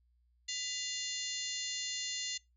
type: harmonic tone with a mistuned harmonic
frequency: 703 Hz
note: F5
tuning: 11 cents sharp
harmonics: 3 / 4 / 5 / 6 / 7 / 8 / 9 / 10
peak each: -46 / -43 / -44 / -41 / -48 / -53 / -44 / -43 dBFS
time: 0.48-2.38 s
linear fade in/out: 10 ms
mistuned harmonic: 3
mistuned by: -92 cents
effects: noise-tail reverb RT60 0.2 s tail -24 dB re dry + added 60 Hz sine -68 dBFS peak until 2.56 s